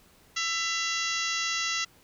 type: harmonic tone with a mistuned harmonic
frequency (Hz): 666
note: E5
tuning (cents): +18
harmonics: 2 / 3 / 4 / 5 / 6 / 7 / 8 / 9 / 10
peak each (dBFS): -35 / -33 / -34 / -37 / -36 / -39 / -38 / -36 / -40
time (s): 0.36-1.85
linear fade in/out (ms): 10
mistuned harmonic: 4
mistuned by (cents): +61
effects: pink hiss -59 dBFS RMS until 2.03 s